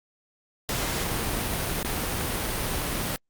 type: noise with dropouts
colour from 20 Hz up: pink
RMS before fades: -28 dBFS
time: 0.69-3.16 s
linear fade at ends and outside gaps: 0 ms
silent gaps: 1.829-1.848 s
effects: Opus 48 kbps